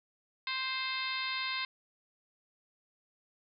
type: harmonic tone with a mistuned harmonic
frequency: 523.3 Hz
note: C5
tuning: in tune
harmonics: 2 / 3 / 4 / 5 / 6 / 7 / 8 / 9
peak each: -40 / -43 / -38 / -41 / -46 / -40 / -41 / -46 dBFS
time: 0.47-1.65 s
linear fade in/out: 2 ms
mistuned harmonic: 9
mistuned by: +58 cents
effects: none